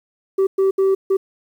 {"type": "tone bursts at uneven times", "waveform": "sine", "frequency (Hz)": 386, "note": "G4", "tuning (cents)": -27, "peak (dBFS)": -10, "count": 4, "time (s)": [[0.38, 0.47], [0.58, 0.71], [0.78, 0.95], [1.1, 1.17]], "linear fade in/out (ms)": 10, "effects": ["tanh soft clip ceiling -12 dBFS", "8-bit"]}